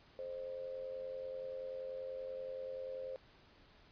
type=tone with amplitude modulation; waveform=sine; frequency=523.3 Hz; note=C5; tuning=in tune; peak=-38 dBFS; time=0.19-3.16 s; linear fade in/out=0 ms; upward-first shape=sine; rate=90.4 Hz; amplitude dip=65%; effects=pink hiss -64 dBFS RMS until 3.91 s + resampled to 11025 Hz